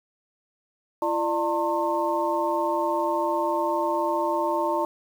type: tone cluster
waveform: sine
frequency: 339.5 / 597 / 904 / 1068 Hz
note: F4 / D5 / A5 / C6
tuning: -49 / +28 / +47 / +35 cents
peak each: -28 / -27 / -26 / -30 dBFS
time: 1.02-4.85 s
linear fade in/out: 2 ms
effects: 8-bit